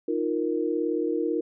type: chord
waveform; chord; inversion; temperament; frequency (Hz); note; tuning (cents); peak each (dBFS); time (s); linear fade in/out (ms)
sine; Eb suspended second; none; equal; 311.1 / 349.2 / 466.2; Eb4 / F4 / Bb4; 0 / 0 / 0; -28; 0.08-1.41; 5
effects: none